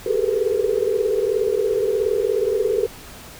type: tone cluster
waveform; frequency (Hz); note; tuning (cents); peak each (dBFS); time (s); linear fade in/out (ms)
sine; 387.7 / 410 / 432 / 448.9 / 491.8; G4 / G#4 / A4 / A4 / B4; -19 / -22 / -32 / +35 / -7; -24; 0.06-2.87; 5
effects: pink hiss -40 dBFS RMS until 3.39 s